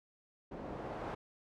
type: noise with low-pass filter sweep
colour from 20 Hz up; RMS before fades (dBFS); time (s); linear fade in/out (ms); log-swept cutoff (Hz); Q
white; -43; 0.51-1.15; 10; 500 to 930; 0.96
effects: none